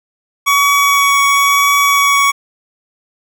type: tone with vibrato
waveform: 25% pulse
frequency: 1127 Hz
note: C#6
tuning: 28 cents sharp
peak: -5 dBFS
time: 0.46-2.32 s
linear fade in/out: 20 ms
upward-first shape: triangle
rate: 0.97 Hz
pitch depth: 10 cents each way
effects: none